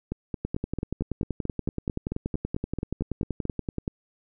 two click trains, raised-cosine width 3 ms, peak -15 / -16 dBFS, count 37 / 16, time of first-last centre 0.45-3.879 / 0.12-3.453 s, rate 10.5 / 4.5 Hz, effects none

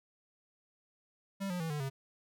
square tone with pitch steps, 196 / 178.7 / 162.92 / 148.54 / 135.43 Hz, G3 / F3 / E3 / D3 / C#3, 0 / +40 / -20 / +20 / -40 cents, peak -35 dBFS, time 1.4-1.9 s, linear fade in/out 20 ms, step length 100 ms, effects none

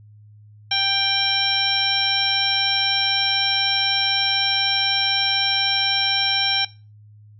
harmonic tone, 787 Hz, G5, 7 cents sharp, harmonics 1 / 2 / 3 / 4 / 5 / 7, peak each -28 / -29 / -26 / -23 / -24 / -24 dBFS, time 0.71-6.65 s, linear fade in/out 5 ms, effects noise-tail reverb RT60 0.3 s tail -19 dB re dry + added 105 Hz sine -44 dBFS peak until 7.39 s

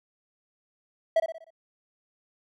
triangle tone with echo, 653 Hz, E5, 17 cents flat, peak -16 dBFS, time 1.16-1.2 s, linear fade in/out 5 ms, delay 61 ms, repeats 5, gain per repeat -7 dB, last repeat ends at 1.505 s, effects none

